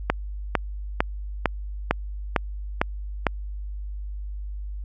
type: click train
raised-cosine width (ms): 0.5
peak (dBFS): -3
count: 8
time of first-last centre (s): 0.1-3.267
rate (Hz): 2.21
effects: added 50 Hz sine -30 dBFS peak until 4.84 s